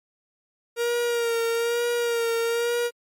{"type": "tone with vibrato", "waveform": "45% pulse", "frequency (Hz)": 469, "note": "A#4", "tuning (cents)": 11, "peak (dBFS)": -22, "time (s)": [0.76, 2.91], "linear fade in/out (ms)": 50, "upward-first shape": "sine", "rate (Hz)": 1.1, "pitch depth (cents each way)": 32, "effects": ["MP3 64 kbps"]}